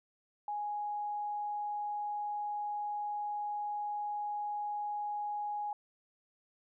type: tone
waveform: sine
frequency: 830.6 Hz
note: G#5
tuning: in tune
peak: -34 dBFS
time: 0.48-5.73 s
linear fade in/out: 2 ms
effects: none